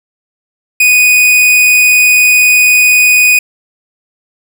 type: tone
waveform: 45% pulse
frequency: 2482 Hz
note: D#7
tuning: 5 cents flat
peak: -4 dBFS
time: 0.8-3.39 s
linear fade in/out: 5 ms
effects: none